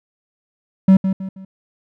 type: tone with echo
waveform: triangle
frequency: 190.9 Hz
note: G3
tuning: 46 cents flat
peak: -4 dBFS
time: 0.88-0.97 s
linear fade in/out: 5 ms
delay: 160 ms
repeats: 3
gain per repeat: -9 dB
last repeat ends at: 1.45 s
effects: none